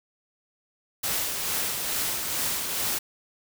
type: noise with tremolo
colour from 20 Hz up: white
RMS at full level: -27 dBFS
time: 1.03-2.99 s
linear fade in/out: 10 ms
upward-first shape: sine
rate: 2.3 Hz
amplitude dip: 35%
effects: none